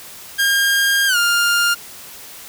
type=tone with pitch glide; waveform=sawtooth; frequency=1613 to 1404.2 Hz; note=G6 to F6; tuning=+49 to +9 cents; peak=-10 dBFS; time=0.38-1.75 s; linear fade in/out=20 ms; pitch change=-240 cents; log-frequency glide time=1.07-1.17 s; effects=white hiss -37 dBFS RMS until 2.48 s